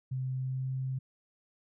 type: tone with pitch glide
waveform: sine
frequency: 130 to 131.28 Hz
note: C3 to C3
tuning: -11 to +6 cents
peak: -31 dBFS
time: 0.11-0.99 s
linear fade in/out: 10 ms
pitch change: +17 cents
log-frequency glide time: 0.37-0.7 s
effects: none